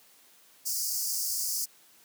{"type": "high-pass noise", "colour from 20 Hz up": "pink", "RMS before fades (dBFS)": -31, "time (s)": [0.65, 1.66], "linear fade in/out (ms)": 20, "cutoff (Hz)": 4700, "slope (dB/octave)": 96, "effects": ["white hiss -59 dBFS RMS until 2.04 s", "high-pass 150 Hz 12 dB/octave"]}